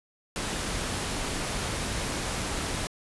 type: noise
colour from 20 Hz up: pink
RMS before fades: -31 dBFS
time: 0.36-2.87 s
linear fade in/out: 0 ms
effects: resampled to 24000 Hz